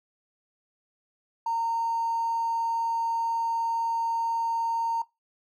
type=tone with hard clipping; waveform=triangle; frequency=919 Hz; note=A#5; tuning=25 cents flat; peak=-25 dBFS; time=1.46-5.02 s; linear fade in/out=5 ms; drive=3 dB; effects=noise-tail reverb RT60 0.2 s tail -18 dB re dry